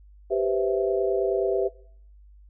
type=chord; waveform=sine; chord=C major seventh; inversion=second; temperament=equal; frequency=392 / 493.9 / 523.3 / 659.3 Hz; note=G4 / B4 / C5 / E5; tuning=0 / 0 / 0 / 0 cents; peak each=-24 / -28 / -30 / -27 dBFS; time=0.3-1.69 s; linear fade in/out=20 ms; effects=noise-tail reverb RT60 0.6 s tail -22 dB re dry + added 50 Hz sine -48 dBFS peak until 2.49 s